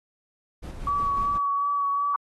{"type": "noise with tremolo", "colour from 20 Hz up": "brown", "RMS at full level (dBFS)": -35, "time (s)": [0.62, 1.39], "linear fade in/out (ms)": 20, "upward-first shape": "square", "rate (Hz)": 5.5, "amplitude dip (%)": 35}
{"type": "tone with vibrato", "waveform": "sine", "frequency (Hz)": 1136, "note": "C#6", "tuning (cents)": 42, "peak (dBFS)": -22, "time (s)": [0.87, 2.16], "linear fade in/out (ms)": 2, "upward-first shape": "sine", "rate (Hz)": 2.7, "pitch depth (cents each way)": 18}
{"effects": ["AAC 32 kbps"]}